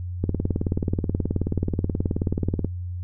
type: click train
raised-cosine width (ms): 3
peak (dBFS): -10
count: 46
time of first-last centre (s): 0.24-2.646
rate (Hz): 18.7
effects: noise-tail reverb RT60 0.1 s tail -20 dB re dry + added 89 Hz sine -28 dBFS peak until 3.03 s